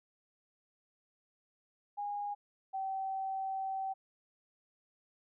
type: tone pair in turn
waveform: sine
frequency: 819 / 770.1 Hz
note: G#5 / G5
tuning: -24 / -31 cents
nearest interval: minor second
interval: 107 cents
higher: first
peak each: -35 / -34 dBFS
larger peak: second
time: 1.97-2.35 / 2.73-3.94 s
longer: second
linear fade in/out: 20 ms
effects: none